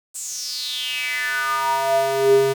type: tone with high-pass filter sweep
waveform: square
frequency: 135.4 Hz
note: C#3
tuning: 40 cents flat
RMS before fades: -21 dBFS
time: 0.14-2.54 s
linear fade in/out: 20 ms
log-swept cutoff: 8100 to 300 Hz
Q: 6.2
effects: 7-bit